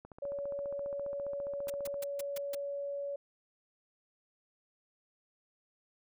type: click train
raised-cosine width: 1 ms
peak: -35 dBFS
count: 29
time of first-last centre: 0.05-1.942 s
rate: 14.8 Hz
type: tone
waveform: sine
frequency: 565 Hz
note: C#5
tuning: 33 cents sharp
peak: -35 dBFS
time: 0.22-3.16 s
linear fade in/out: 5 ms
type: noise bursts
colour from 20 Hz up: white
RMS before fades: -42 dBFS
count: 6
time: 1.68-2.55 s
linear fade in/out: 5 ms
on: 20 ms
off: 150 ms
effects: none